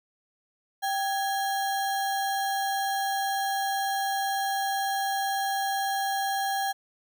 sine tone with sample-and-hold, 784 Hz, G5, in tune, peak -25 dBFS, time 0.82-6.73 s, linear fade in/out 20 ms, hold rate 2450 Hz, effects none

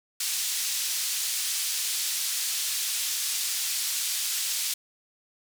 pink band-pass noise, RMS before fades -29 dBFS, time 0.2-4.74 s, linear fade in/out 5 ms, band 4200 to 13000 Hz, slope 12 dB/octave, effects none

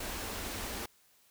pink band-stop noise, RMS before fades -39 dBFS, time 0-0.86 s, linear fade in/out 5 ms, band 110 to 180 Hz, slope 96 dB/octave, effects white hiss -66 dBFS RMS until 1.3 s

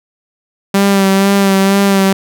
sawtooth tone with vibrato, 196 Hz, G3, in tune, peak -4 dBFS, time 0.74-2.13 s, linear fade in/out 5 ms, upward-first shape sine, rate 2.1 Hz, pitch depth 27 cents each way, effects none

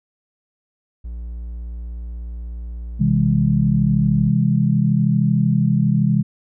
triangle tone, 58.27 Hz, A#1, in tune, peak -25 dBFS, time 1.04-4.3 s, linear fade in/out 10 ms
sine chord, C augmented, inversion none, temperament just, 130.81 / 163.52 / 204.4 Hz, C3 / E3 / G#3, 0 / -14 / -27 cents, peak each -18 dBFS, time 2.99-6.23 s, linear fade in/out 20 ms
effects none

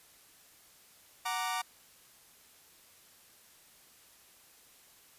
sawtooth chord, Gb augmented, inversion none, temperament equal, 740 / 932.3 / 1174.7 Hz, Gb5 / Bb5 / D6, 0 / 0 / 0 cents, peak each -33 dBFS, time 1.25-1.62 s, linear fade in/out 10 ms, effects white hiss -60 dBFS RMS until 5.18 s + resampled to 32000 Hz

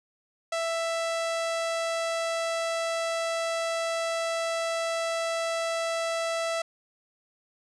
sawtooth tone, 662 Hz, E5, 7 cents sharp, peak -23 dBFS, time 0.52-6.62 s, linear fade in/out 5 ms, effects resampled to 22050 Hz + 10-bit

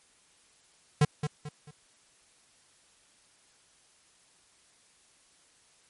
square tone with echo, 149.2 Hz, D3, 28 cents sharp, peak -19 dBFS, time 1.01-1.05 s, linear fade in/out 5 ms, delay 220 ms, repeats 3, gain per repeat -9 dB, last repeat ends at 1.71 s, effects white hiss -63 dBFS RMS until 5.89 s + MP3 48 kbps

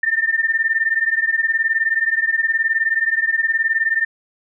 sine beating tone pair, 1795 / 1814 Hz, A6 / A#6, +34 / -48 cents, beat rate 19 Hz, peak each -18 / -19 dBFS, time 0.03-4.05 s, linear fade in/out 5 ms, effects none

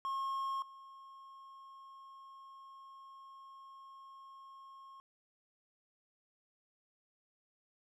triangle tone with level steps, 1080 Hz, C#6, 45 cents flat, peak -33 / -50 dBFS, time 0.05-5 s, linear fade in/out 0 ms, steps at 0.62 s, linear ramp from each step 2 ms, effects none

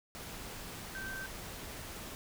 sine tone in noise, 1553 Hz, G6, 17 cents flat, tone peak -40 dBFS, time 0.95-1.26 s, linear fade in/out 0 ms, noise pink, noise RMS -45 dBFS, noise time 0.15-2.15 s, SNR +2 dB, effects none

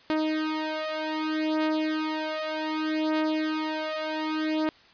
sawtooth beating tone pair, 311.1 / 311.75 Hz, D#4 / D#4, 0 / +3 cents, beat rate 0.65 Hz, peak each -25 dBFS, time 0.1-4.69 s, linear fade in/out 0 ms, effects white hiss -55 dBFS RMS until 4.93 s + resampled to 11025 Hz

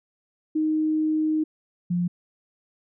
sine tone pair in turn, 311.1 / 175.91 Hz, D#4 / F3, 0 / +13 cents, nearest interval minor seventh, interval 987 cents, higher first, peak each -20 / -21 dBFS, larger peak first, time 0.55-1.44 / 1.9-2.08 s, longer first, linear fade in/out 10 ms, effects none

